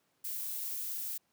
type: noise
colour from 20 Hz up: violet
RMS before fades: -38 dBFS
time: 0.24-1.18 s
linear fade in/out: 10 ms
effects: pink hiss -75 dBFS RMS until 1.32 s + high-pass 150 Hz 12 dB/octave